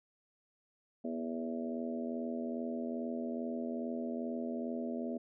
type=harmonic tone with a mistuned harmonic; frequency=82.41 Hz; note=E2; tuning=in tune; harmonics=3 / 4 / 5 / 6 / 7 / 8; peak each=-37 / -46 / -44 / -50 / -45 / -45 dBFS; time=1.04-5.18 s; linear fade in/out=10 ms; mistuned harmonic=3; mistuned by=-27 cents; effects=none